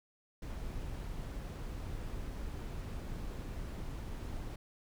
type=noise; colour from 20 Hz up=brown; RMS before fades=-41 dBFS; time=0.42-4.56 s; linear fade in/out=5 ms; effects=none